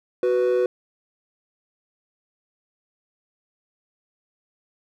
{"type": "tone pair together", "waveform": "triangle", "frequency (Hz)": [370.6, 494.7], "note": ["F#4", "B4"], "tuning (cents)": [3, 3], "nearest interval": "perfect fourth", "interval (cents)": 500, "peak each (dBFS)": -18, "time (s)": [0.23, 0.66], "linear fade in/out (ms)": 2, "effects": ["tanh soft clip ceiling -9 dBFS"]}